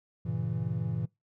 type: chord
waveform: triangle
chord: G diminished seventh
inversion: none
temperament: equal with one note detuned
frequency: 98 / 117.15 / 138.59 / 164.81 Hz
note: G2 / Bb2 / Db3 / Fb3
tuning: 0 / +9 / 0 / 0 cents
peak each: -36 / -31 / -35 / -32 dBFS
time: 0.25-1.06 s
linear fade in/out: 10 ms
effects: noise-tail reverb RT60 0.2 s tail -23 dB re dry